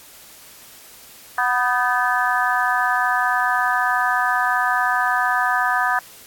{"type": "harmonic tone with a mistuned harmonic", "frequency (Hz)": 246.9, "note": "B3", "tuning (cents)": 0, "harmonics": [3, 4, 5, 6, 7], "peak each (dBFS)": [-23, -23, -23, -23, -23], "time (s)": [1.38, 5.99], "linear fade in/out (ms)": 2, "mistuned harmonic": 6, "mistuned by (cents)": 60, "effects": ["white hiss -44 dBFS RMS until 6.26 s", "AAC 64 kbps"]}